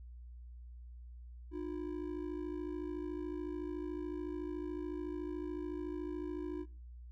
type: ring-modulated tone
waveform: triangle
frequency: 329.6 Hz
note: E4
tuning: in tune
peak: -33 dBFS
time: 1.51-6.66 s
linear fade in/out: 50 ms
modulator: 26.9 Hz
effects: noise-tail reverb RT60 0.4 s tail -23 dB re dry + added 60 Hz sine -48 dBFS peak until 7.11 s